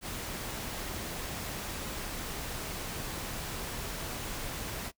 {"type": "noise", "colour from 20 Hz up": "pink", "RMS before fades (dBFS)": -38, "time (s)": [0.01, 4.92], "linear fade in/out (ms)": 50, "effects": ["noise-tail reverb RT60 0.1 s tail -22 dB re dry"]}